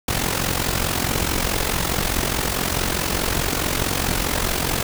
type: noise with amplitude modulation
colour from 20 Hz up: pink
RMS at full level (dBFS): -19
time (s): 0.08-4.83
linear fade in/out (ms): 5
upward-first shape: sine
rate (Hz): 44.7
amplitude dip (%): 70
effects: none